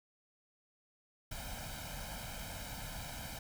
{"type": "noise with comb filter", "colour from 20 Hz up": "pink", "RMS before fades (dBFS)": -44, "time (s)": [1.31, 3.39], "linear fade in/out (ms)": 5, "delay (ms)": 1.3, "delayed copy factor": 0.85, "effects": []}